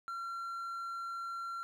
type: tone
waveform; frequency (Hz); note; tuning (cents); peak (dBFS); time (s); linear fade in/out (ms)
triangle; 1367; F6; -37; -36; 0.08-1.63; 0
effects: none